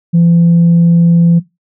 sine tone, 169.6 Hz, E3, 50 cents sharp, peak -3 dBFS, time 0.13-1.4 s, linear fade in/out 20 ms, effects noise-tail reverb RT60 0.2 s tail -18 dB re dry + tanh soft clip ceiling -2 dBFS

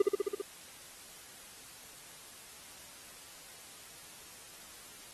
triangle tone with echo, 401.4 Hz, G4, 41 cents sharp, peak -18 dBFS, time 0-0.02 s, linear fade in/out 5 ms, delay 66 ms, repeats 6, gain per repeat -2 dB, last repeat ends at 0.416 s, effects white hiss -52 dBFS RMS until 5.13 s + AAC 32 kbps

